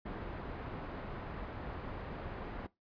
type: low-pass noise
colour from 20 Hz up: pink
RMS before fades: -43 dBFS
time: 0.05-2.67 s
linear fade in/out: 10 ms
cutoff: 1500 Hz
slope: 12 dB/octave
effects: noise-tail reverb RT60 0.2 s tail -20 dB re dry + resampled to 11025 Hz